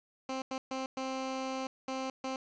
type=tone bursts at uneven times; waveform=15% pulse; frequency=263.2 Hz; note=C4; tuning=10 cents sharp; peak=-28 dBFS; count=6; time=0.29-0.42 / 0.51-0.58 / 0.71-0.86 / 0.97-1.67 / 1.88-2.1 / 2.24-2.36 s; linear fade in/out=2 ms; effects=resampled to 16000 Hz + 10-bit